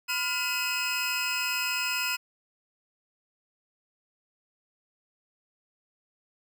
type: tone cluster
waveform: 25% pulse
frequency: 1005 / 1413 / 2543 Hz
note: B5 / F6 / D#7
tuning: +30 / +20 / +37 cents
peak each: -32 / -29 / -25 dBFS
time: 0.08-2.17 s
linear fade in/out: 20 ms
effects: none